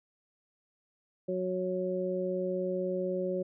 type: harmonic tone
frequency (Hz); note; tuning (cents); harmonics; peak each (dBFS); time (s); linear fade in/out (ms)
184; F#3; -9; 1 / 2 / 3; -36 / -33 / -33; 1.28-3.43; 10
effects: none